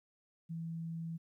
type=tone; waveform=sine; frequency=164.81 Hz; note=E3; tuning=in tune; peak=-38 dBFS; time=0.49-1.18 s; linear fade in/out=20 ms; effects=13-bit

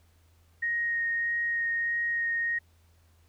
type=tone with vibrato; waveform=sine; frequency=1867 Hz; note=A#6; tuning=2 cents sharp; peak=-26 dBFS; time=0.62-2.59 s; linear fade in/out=10 ms; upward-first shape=sine; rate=1.6 Hz; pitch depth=9 cents each way; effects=added 83 Hz sine -60 dBFS peak until 3.28 s + pink hiss -68 dBFS RMS until 3.28 s

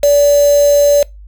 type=tone with quantisation; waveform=sine; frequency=577 Hz; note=D5; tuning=31 cents flat; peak=-6 dBFS; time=0.03-1.03 s; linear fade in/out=5 ms; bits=3; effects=noise-tail reverb RT60 0.2 s tail -24 dB re dry + added 50 Hz sine -32 dBFS peak until 1.27 s

